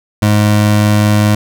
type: tone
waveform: 25% pulse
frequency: 105 Hz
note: G#2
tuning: 19 cents sharp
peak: -4 dBFS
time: 0.22-1.35 s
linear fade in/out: 5 ms
effects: none